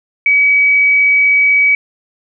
sine tone, 2274 Hz, C#7, 44 cents sharp, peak -7 dBFS, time 0.26-1.75 s, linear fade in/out 2 ms, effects none

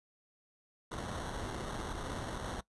pink noise with sample-and-hold, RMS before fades -40 dBFS, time 0.91-2.61 s, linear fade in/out 10 ms, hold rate 2450 Hz, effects noise-tail reverb RT60 0.1 s tail -19 dB re dry + resampled to 24000 Hz

